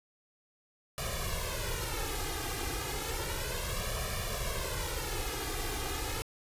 pink noise with flanger, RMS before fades -35 dBFS, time 0.98-6.22 s, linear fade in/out 0 ms, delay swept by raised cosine 1.7 to 2.5 ms, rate 0.32 Hz, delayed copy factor +1, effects resampled to 32000 Hz

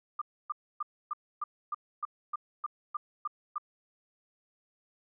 sine tone bursts, 1201 Hz, D6, 38 cents sharp, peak -30 dBFS, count 12, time 0.19-3.582 s, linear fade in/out 5 ms, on 26 ms, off 280 ms, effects none

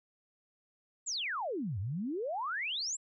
sine exponential two-way sweep, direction down then up, 7902 to 89.1 to 7902 Hz, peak -33 dBFS, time 1.06-2.97 s, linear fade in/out 20 ms, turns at 1.79 s, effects none

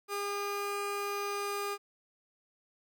35% pulse tone pair together, 404.6 / 1214 Hz, G#4 / D#6, -45 / -43 cents, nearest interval octave + perfect fifth, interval 1902 cents, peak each -34 / -35 dBFS, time 0.08-1.78 s, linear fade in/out 50 ms, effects none

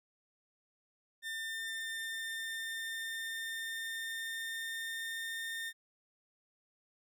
30% pulse tone with pitch glide, 1800 to 1818.8 Hz, A6 to A#6, +39 to -43 cents, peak -35 dBFS, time 1.22-5.73 s, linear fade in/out 50 ms, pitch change +18 cents, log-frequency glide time 1.45-5.43 s, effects none

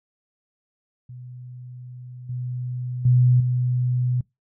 sine tone with level steps, 124.6 Hz, B2, 16 cents sharp, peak -36 / -26 / -13 / -19 dBFS, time 1.09-4.21 s, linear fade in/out 5 ms, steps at 2.29 / 3.05 / 3.4 s, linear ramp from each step 5 ms, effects noise-tail reverb RT60 0.2 s tail -24 dB re dry

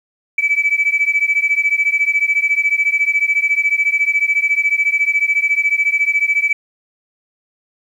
sine beating tone pair, 2294 / 2308 Hz, D7 / D7, -41 / -31 cents, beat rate 14 Hz, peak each -15 dBFS, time 0.38-6.53 s, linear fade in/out 5 ms, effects tanh soft clip ceiling -6 dBFS + 8-bit

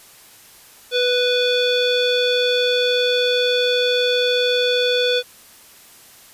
square tone with low-pass filter, 493.9 Hz, B4, in tune, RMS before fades -18 dBFS, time 0.91-5.23 s, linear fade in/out 50 ms, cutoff 3800 Hz, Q 9.8, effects white hiss -46 dBFS RMS until 6.33 s + resampled to 32000 Hz

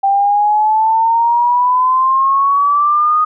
sine exponential sweep, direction up, 784 to 1244.5 Hz, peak -9 dBFS, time 0.03-3.25 s, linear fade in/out 10 ms, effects none

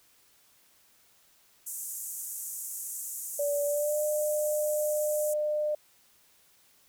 pink band-pass noise, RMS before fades -38 dBFS, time 1.66-5.34 s, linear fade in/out 10 ms, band 6800 to 15000 Hz, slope 48 dB/octave
sine tone with pitch glide, 578 to 602.2 Hz, D5 to D5, -28 to +43 cents, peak -26 dBFS, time 3.39-5.75 s, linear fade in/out 5 ms, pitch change +71 cents, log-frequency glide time 3.64-4 s
effects white hiss -63 dBFS RMS until 6.88 s

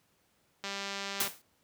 click train, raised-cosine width 0.2 ms, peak -20 dBFS, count 127, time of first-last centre 0.64-1.276 s, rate 198 Hz
white noise with exponential decay, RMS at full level -26 dBFS, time 1.2-1.42 s, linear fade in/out 5 ms, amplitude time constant 47 ms
effects pink hiss -71 dBFS RMS until 1.63 s + high-pass 80 Hz 12 dB/octave

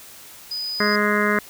sine tone, 4978 Hz, D#8, in tune, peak -25 dBFS, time 0.51-0.96 s, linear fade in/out 5 ms
harmonic tone, 208 Hz, G#3, 3 cents sharp, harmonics 1 / 2 / 3 / 5 / 6 / 7 / 8 / 9 / 10, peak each -23 / -24 / -28 / -28 / -26 / -27 / -25 / -27 / -28 dBFS, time 0.8-1.39 s, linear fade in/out 2 ms
effects white hiss -43 dBFS RMS until 1.49 s

